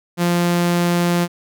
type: tone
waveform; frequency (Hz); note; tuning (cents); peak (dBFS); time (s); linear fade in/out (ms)
sawtooth; 173.9; F3; -7; -11; 0.17-1.28; 50
effects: none